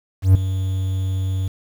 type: tone with ADSR envelope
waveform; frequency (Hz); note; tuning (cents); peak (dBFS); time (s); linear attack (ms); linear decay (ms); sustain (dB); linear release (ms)
triangle; 94.6; F#2; +39; -4; 0.22-1.48; 130; 5; -13; 5
effects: 7-bit